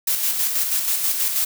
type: noise with tremolo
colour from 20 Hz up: blue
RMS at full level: -20 dBFS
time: 0.07-1.45 s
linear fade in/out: 5 ms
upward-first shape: square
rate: 6.2 Hz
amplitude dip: 40%
effects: none